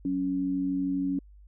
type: tone pair together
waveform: sine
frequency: 185.42 / 278.1 Hz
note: F#3 / C#4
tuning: +4 / +6 cents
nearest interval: perfect fifth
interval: 702 cents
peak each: -34 / -26 dBFS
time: 0.05-1.19 s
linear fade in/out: 2 ms
effects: added 50 Hz sine -49 dBFS peak until 1.47 s